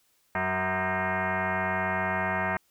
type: tone with frequency modulation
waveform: sine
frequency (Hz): 466.2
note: A#4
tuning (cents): 0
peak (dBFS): -25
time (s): 0.35-2.57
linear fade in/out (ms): 2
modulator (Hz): 279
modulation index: 5.8
effects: white hiss -68 dBFS RMS until 2.7 s